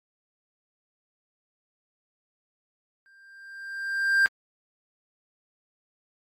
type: tone with exponential growth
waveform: triangle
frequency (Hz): 1587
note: G6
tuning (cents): +21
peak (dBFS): -14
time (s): 3.06-4.26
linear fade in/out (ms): 0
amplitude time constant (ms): 260
effects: AAC 48 kbps